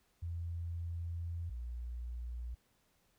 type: tone pair in turn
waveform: sine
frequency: 84.8 / 59.83 Hz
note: E2 / A#1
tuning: +50 / +46 cents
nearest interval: tritone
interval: 604 cents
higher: first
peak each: -37 / -39 dBFS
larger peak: first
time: 0.22-1.5 / 1.5-2.55 s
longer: first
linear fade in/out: 10 ms
effects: pink hiss -74 dBFS RMS until 3.18 s